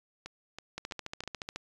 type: two click trains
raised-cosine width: 0.2 ms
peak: -24 / -20 dBFS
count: 4 / 12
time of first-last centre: 0.26-1.237 / 0.78-1.56 s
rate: 3.07 / 14.1 Hz
effects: resampled to 24000 Hz